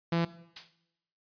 sawtooth tone, 168.4 Hz, E3, 37 cents sharp, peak -22 dBFS, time 0.12-0.25 s, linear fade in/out 5 ms
blue noise with exponential decay, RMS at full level -31 dBFS, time 0.56-0.76 s, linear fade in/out 5 ms, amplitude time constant 43 ms
effects noise-tail reverb RT60 0.9 s tail -17 dB re dry + resampled to 11025 Hz

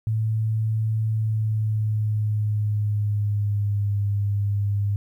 sine tone with pitch glide, 110 to 101.45 Hz, A2 to G#2, 0 to -40 cents, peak -20 dBFS, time 0.07-4.96 s, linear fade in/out 0 ms, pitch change -140 cents, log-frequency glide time 1.09-3.98 s, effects 10-bit

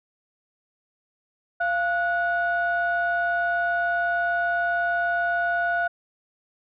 sine tone pair together, 692.7 / 1466 Hz, F5 / F#6, -14 / -16 cents, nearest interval octave + minor second, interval 1298 cents, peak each -23 dBFS, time 1.6-5.88 s, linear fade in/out 10 ms, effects tanh soft clip ceiling -15 dBFS

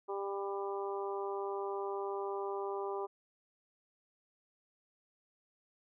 harmonic tone, 198.4 Hz, G3, 21 cents sharp, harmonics 2 / 3 / 4 / 5 / 6, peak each -37 / -47 / -43 / -44 / -47 dBFS, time 0.08-3.07 s, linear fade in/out 20 ms, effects none

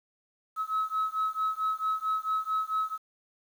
sine beating tone pair, 1285 / 1289.5 Hz, E6 / E6, -45 / -39 cents, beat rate 4.5 Hz, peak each -29 / -29 dBFS, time 0.56-2.98 s, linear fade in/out 50 ms, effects tanh soft clip ceiling -22 dBFS + 9-bit

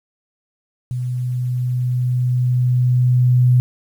sine tone with level ramp, 124.8 Hz, B2, 19 cents sharp, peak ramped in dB -20 to -9 dBFS, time 0.91-3.6 s, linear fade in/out 0 ms, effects 8-bit

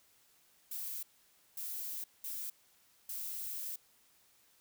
violet noise bursts at uneven times, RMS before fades -41 dBFS, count 4, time 0.71-1.03 / 1.57-2.04 / 2.24-2.5 / 3.09-3.76 s, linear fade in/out 5 ms, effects white hiss -68 dBFS RMS until 4.6 s

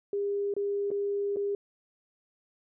sine tone with dropouts, 403.5 Hz, G#4, 50 cents flat, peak -27 dBFS, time 0.13-1.55 s, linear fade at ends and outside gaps 2 ms, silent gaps 0.539-0.565 / 0.905-0.914 / 1.361-1.368 s, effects none

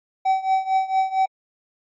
triangle tone with tremolo, 764 Hz, G5, 45 cents flat, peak -12 dBFS, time 0.25-1.26 s, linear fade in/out 10 ms, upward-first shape triangle, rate 4.4 Hz, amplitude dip 90%, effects MP3 32 kbps

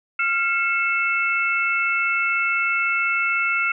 sine tone cluster, 1387 / 2183 / 2647 Hz, F6 / C#7 / E7, -12 / -27 / +7 cents, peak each -22 / -23 / -24 dBFS, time 0.19-3.72 s, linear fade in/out 5 ms, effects none

